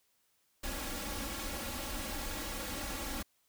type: noise with comb filter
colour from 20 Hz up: pink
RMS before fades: -39 dBFS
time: 0.63-3.23 s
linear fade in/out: 10 ms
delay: 3.6 ms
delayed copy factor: +0.8
effects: white hiss -74 dBFS RMS until 3.48 s